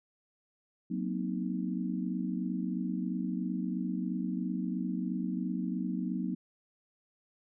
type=chord; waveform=sine; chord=C half-diminished seventh; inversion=second; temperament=equal with one note detuned; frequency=185 / 233.1 / 256.1 / 311.1 Hz; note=Gb3 / Bb3 / C4 / Eb4; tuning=0 / 0 / -37 / 0 cents; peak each=-34 / -37 / -37 / -39 dBFS; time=0.9-6.35 s; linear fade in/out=10 ms; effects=none